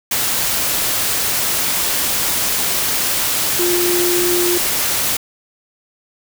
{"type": "tone in noise", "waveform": "sine", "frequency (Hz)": 352.4, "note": "F4", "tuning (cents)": 16, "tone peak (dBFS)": -16, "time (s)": [3.59, 4.58], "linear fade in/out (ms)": 5, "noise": "white", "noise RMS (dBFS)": -18, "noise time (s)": [0.11, 5.17], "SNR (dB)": -1, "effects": []}